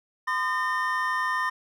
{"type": "tone cluster", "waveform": "triangle", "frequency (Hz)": [1024, 1216, 1817], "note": ["C6", "D#6", "A#6"], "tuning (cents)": [-38, -40, -45], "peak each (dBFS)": [-26, -29, -26], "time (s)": [0.27, 1.5], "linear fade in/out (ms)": 10, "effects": []}